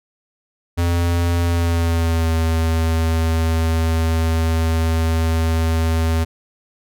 square tone with pitch glide, 85.9 to 81.45 Hz, F2 to E2, -28 to -20 cents, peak -16 dBFS, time 0.77-6.25 s, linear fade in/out 20 ms, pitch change -92 cents, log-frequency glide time 1.43-2.36 s, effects none

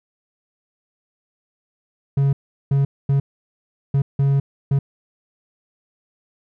triangle tone bursts at uneven times, 138.59 Hz, C#3, in tune, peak -12 dBFS, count 6, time 2.17-2.33 / 2.71-2.85 / 3.09-3.2 / 3.94-4.02 / 4.19-4.4 / 4.71-4.79 s, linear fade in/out 5 ms, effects none

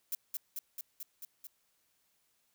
violet noise with echo, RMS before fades -35 dBFS, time 0.12-0.15 s, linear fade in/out 2 ms, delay 220 ms, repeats 6, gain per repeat -2 dB, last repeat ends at 1.47 s, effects white hiss -75 dBFS RMS until 2.54 s

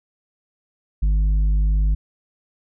triangle tone with tanh clipping, 51 Hz, G#1, 31 cents flat, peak -16 dBFS, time 1.02-1.95 s, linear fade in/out 10 ms, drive 10 dB, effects none

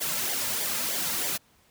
white noise with flanger, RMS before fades -29 dBFS, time 0-1.38 s, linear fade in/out 20 ms, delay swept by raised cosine 0.74 to 2.74 ms, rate 3.2 Hz, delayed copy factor -0.65, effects pink hiss -62 dBFS RMS until 1.7 s + high-pass 60 Hz 12 dB/octave

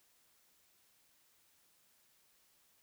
silence, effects white hiss -71 dBFS RMS until 2.82 s

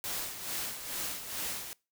white noise with tremolo, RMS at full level -35 dBFS, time 0.04-1.73 s, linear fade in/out 0 ms, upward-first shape sine, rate 2.3 Hz, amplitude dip 60%, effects noise-tail reverb RT60 0.3 s tail -24 dB re dry

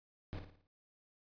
brown noise with echo, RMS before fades -42 dBFS, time 0.33-0.39 s, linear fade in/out 0 ms, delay 56 ms, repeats 5, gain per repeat -7 dB, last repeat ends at 0.67 s, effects resampled to 11025 Hz

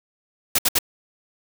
white noise bursts, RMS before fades -18 dBFS, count 3, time 0.55-0.788 s, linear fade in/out 5 ms, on 36 ms, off 65 ms, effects none

